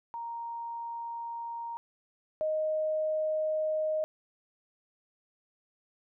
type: tone pair in turn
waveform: sine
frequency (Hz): 932.3 / 622.2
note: A#5 / D#5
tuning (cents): 0 / 0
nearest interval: perfect fifth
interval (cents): 700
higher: first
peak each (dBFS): -35 / -27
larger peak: second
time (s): 0.14-1.77 / 2.41-4.04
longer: neither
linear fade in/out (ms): 0
effects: none